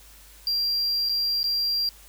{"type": "tone with dropouts", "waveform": "triangle", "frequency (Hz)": 4750, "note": "D8", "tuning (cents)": 19, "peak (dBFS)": -21, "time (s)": [0.47, 1.89], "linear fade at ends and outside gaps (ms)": 1, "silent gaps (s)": [[1.089, 1.094], [1.431, 1.441]], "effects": ["added 50 Hz sine -51 dBFS peak until 2.08 s", "white hiss -51 dBFS RMS until 2.08 s"]}